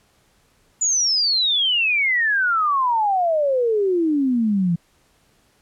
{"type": "exponential sweep", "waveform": "sine", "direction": "down", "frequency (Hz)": [7040, 164.81], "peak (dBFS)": -16, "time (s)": [0.81, 4.76], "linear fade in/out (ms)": 10, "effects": ["pink hiss -60 dBFS RMS until 5.61 s", "low-pass 12000 Hz 12 dB/octave"]}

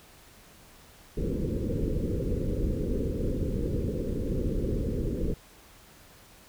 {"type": "low-pass noise", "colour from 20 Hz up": "pink", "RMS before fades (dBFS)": -29, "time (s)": [1.17, 5.34], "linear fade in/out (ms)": 5, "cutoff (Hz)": 530, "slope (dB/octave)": 96, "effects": ["pink hiss -54 dBFS RMS until 6.48 s"]}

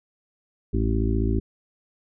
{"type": "harmonic tone", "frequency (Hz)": 55, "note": "A1", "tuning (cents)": 0, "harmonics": [1, 2, 4, 5, 6, 7], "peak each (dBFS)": [-23, -26, -29, -30, -31, -31], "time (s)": [0.73, 1.4], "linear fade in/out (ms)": 10, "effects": []}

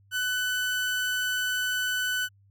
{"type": "tone", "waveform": "30% pulse", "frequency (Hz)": 1498, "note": "F#6", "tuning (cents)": 21, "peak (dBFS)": -23, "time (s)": [0.11, 2.29], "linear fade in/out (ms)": 50, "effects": ["added 99 Hz sine -57 dBFS peak until 2.5 s"]}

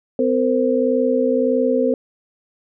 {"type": "tone cluster", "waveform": "sine", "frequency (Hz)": [255.2, 461.3, 523], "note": ["C4", "A#4", "C5"], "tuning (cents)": [-43, -18, -1], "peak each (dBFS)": -19, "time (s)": [0.19, 1.94], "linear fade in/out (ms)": 2, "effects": []}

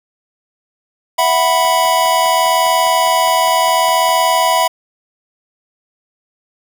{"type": "chord", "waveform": "square", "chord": "E suspended second", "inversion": "none", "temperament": "equal", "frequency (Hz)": [659.3, 740, 987.8], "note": ["E5", "F#5", "B5"], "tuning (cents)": [0, 0, 0], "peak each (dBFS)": [-17, -18, -14], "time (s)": [1.18, 4.68], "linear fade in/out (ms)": 10}
{"type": "click train", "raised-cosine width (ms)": 0.5, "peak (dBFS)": -19, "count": 13, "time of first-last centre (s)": [1.65, 4.089], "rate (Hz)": 4.92}
{"effects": ["7-bit"]}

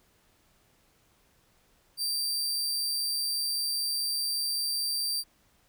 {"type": "tone", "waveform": "sawtooth", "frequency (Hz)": 4689, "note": "D8", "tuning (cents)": -4, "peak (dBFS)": -25, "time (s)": [1.97, 5.24], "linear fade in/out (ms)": 50, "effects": ["pink hiss -66 dBFS RMS until 5.68 s"]}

